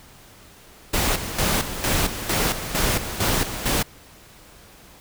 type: noise with tremolo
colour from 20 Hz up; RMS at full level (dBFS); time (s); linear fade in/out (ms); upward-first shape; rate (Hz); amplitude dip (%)
pink; -21; 0.93-3.83; 10; square; 2.2; 65
effects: pink hiss -48 dBFS RMS until 5 s